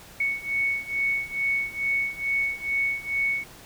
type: beating tone pair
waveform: sine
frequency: 2217 / 2219.3 Hz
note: C#7 / C#7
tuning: 0 / +1 cents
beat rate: 2.3 Hz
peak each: -28 / -26 dBFS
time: 0.2-3.44 s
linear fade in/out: 5 ms
effects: pink hiss -47 dBFS RMS until 3.65 s